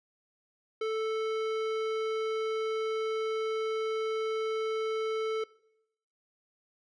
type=tone with hard clipping; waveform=sine; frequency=440 Hz; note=A4; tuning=in tune; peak=-31 dBFS; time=0.81-5.44 s; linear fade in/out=5 ms; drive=15 dB; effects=noise-tail reverb RT60 0.8 s tail -22 dB re dry + resampled to 22050 Hz